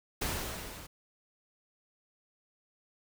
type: noise with level ramp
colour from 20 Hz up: pink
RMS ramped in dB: -32 to -48 dBFS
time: 0.21-0.87 s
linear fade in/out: 10 ms
effects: none